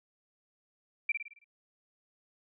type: tone with echo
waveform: sine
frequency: 2348 Hz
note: D7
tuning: 1 cent flat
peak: -25 dBFS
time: 1.09-1.12 s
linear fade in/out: 5 ms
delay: 54 ms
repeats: 6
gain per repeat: -6 dB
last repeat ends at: 1.444 s
effects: none